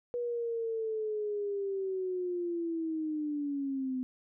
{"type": "linear sweep", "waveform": "sine", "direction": "down", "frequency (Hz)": [485.7, 253.1], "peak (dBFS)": -31, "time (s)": [0.14, 4.03], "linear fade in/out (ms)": 0, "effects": []}